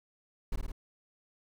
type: noise with echo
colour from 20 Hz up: brown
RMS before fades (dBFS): -31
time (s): 0.52-0.56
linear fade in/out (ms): 5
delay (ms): 53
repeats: 3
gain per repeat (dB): -2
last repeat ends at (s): 0.719
effects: none